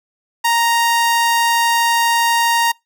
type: tone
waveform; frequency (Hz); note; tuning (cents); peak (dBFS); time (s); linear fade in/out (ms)
sawtooth; 932.3; A#5; 0; -9; 0.44-2.72; 10
effects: noise-tail reverb RT60 0.2 s tail -26 dB re dry